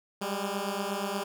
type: beating tone pair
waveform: 10% pulse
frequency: 195.3 / 203.7 Hz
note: G3 / G#3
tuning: -6 / -33 cents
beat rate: 8.4 Hz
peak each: -25 dBFS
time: 0.21-1.24 s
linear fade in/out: 10 ms
effects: none